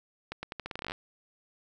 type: accelerating click train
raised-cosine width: 0.3 ms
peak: -20 dBFS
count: 15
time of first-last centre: 0.32-0.919 s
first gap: 110 ms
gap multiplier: 0.83
effects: none